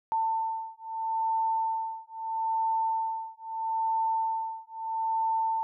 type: beating tone pair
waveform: sine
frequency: 894 / 894.77 Hz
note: A5 / A5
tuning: +27 / +29 cents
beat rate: 0.77 Hz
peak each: -30 dBFS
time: 0.12-5.63 s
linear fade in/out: 0 ms
effects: none